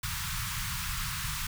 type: band-stop noise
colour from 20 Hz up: pink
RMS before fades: -34 dBFS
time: 0.03-1.47 s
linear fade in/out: 5 ms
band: 170 to 1000 Hz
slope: 48 dB/octave
effects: none